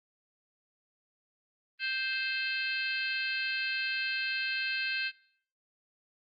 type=harmonic tone; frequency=523.3 Hz; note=C5; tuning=in tune; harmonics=3 / 4 / 5 / 6 / 7 / 8 / 9; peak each=-34 / -42 / -34 / -41 / -48 / -38 / -47 dBFS; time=1.79-5.12 s; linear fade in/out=50 ms; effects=noise-tail reverb RT60 0.6 s tail -22 dB re dry + Opus 32 kbps